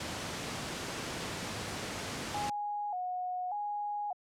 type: noise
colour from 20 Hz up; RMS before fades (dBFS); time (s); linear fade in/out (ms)
pink; -37; 0-2.5; 5
type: tone with vibrato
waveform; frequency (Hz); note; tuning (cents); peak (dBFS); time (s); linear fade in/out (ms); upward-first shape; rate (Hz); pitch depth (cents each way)
sine; 776; G5; -18; -33; 2.34-4.13; 5; square; 0.85; 110
effects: high-pass 100 Hz 12 dB/octave + low-pass 8000 Hz 12 dB/octave